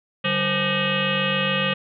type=tone with frequency modulation; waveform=sine; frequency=1540 Hz; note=G6; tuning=31 cents flat; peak=-19 dBFS; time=0.24-1.74 s; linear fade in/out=10 ms; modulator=337 Hz; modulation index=4.9; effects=none